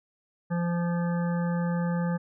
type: harmonic tone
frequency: 172.6 Hz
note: F3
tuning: 20 cents flat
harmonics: 1 / 3 / 5 / 7 / 9 / 10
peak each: -25 / -35 / -39 / -42 / -44 / -45 dBFS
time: 0.5-2.18 s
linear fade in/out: 20 ms
effects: none